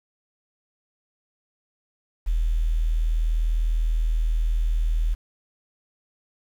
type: tone with quantisation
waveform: sine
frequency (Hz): 40.22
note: E1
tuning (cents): -42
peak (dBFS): -19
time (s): 2.26-5.15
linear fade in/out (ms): 20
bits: 8
effects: none